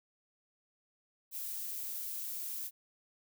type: noise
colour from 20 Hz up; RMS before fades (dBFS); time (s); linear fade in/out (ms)
violet; -40; 1.31-2.71; 50
effects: none